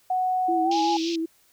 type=tone with pitch glide; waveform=sine; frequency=740 to 830.6 Hz; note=F#5 to G#5; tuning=0 to 0 cents; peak=-21 dBFS; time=0.1-0.97 s; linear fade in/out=5 ms; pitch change=+200 cents; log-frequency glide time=0.64-0.77 s
type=tone with vibrato; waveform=sine; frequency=331.2 Hz; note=E4; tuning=8 cents sharp; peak=-24 dBFS; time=0.48-1.26 s; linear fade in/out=10 ms; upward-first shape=triangle; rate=5.2 Hz; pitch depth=49 cents each way
type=band-pass noise; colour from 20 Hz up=white; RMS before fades=-34 dBFS; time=0.71-1.16 s; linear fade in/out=5 ms; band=2600 to 5600 Hz; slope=48 dB/octave
effects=white hiss -61 dBFS RMS until 1.52 s